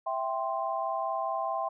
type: chord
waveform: sine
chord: C major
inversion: first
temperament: equal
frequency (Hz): 659.3 / 784 / 1046.5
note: E5 / G5 / C6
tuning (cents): 0 / 0 / 0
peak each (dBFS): -33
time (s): 0.06-1.69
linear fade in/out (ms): 10
effects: none